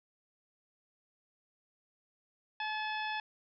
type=harmonic tone; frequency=860 Hz; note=A5; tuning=40 cents flat; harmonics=1 / 2 / 3 / 4 / 5 / 6; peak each=-37 / -39 / -42 / -44 / -55 / -52 dBFS; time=2.6-3.2 s; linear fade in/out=2 ms; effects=none